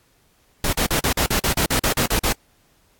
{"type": "noise bursts", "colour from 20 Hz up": "pink", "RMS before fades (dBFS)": -20, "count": 13, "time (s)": [0.64, 2.325], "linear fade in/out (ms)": 2, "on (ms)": 89, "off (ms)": 44, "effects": ["pink hiss -60 dBFS RMS until 2.99 s", "AAC 64 kbps"]}